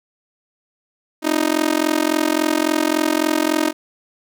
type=tone with amplitude modulation; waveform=sawtooth; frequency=311.1 Hz; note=D#4; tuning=in tune; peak=-8 dBFS; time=1.22-3.73 s; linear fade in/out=50 ms; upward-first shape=sine; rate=43.6 Hz; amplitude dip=100%; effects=none